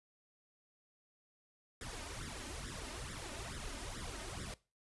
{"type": "noise with flanger", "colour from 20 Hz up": "pink", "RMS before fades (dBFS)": -45, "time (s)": [1.81, 4.54], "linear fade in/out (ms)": 2, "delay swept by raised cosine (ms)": [0.55, 3.35], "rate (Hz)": 2.3, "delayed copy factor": 0.9, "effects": ["noise-tail reverb RT60 0.3 s tail -20 dB re dry", "resampled to 24000 Hz"]}